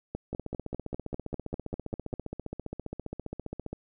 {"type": "two click trains", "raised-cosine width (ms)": 2, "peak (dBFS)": [-22, -19], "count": [52, 11], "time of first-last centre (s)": [[0.33, 3.73], [0.15, 2.138]], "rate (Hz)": [15, 5.03], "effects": []}